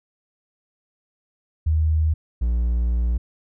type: tone pair in turn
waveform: sine / triangle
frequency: 78.6 / 59.04 Hz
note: D#2 / A#1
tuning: +18 / +23 cents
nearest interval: perfect fourth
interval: 495 cents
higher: first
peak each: -16 dBFS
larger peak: neither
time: 1.66-2.14 / 2.41-3.18 s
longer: second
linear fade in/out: 10 ms
effects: none